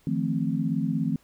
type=chord; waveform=sine; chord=F dominant seventh; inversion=third; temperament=equal with one note detuned; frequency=155.56 / 172.41 / 220 / 261.6 Hz; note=Eb3 / F3 / A3 / C4; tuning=0 / -22 / 0 / 0 cents; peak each=-29 dBFS; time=0.07-1.16 s; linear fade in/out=2 ms; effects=pink hiss -62 dBFS RMS until 1.23 s